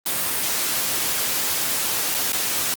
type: noise with dropouts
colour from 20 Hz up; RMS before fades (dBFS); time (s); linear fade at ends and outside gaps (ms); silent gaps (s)
white; -23; 0.06-2.74; 1; 2.143-2.147 / 2.321-2.331
effects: high-pass 100 Hz 12 dB/octave + Opus 32 kbps